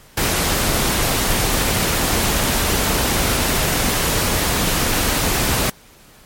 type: noise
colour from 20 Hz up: pink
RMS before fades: -18 dBFS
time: 0.17-5.7 s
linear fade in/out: 5 ms
effects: pink hiss -47 dBFS RMS until 6.25 s + MP3 64 kbps